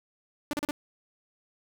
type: tone bursts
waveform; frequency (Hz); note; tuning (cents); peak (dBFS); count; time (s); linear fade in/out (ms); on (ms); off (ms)
sawtooth; 293.7; D4; 0; -24; 4; 0.51-0.709; 0; 22; 37
effects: none